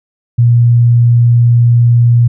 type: tone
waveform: sine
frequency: 119.1 Hz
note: A#2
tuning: 38 cents sharp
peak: -4 dBFS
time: 0.38-2.28 s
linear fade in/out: 10 ms
effects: none